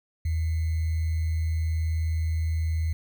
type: tone with sample-and-hold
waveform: sine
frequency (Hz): 80.5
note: E2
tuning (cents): -41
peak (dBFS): -23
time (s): 0.25-2.93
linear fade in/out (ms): 5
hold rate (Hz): 2100
effects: none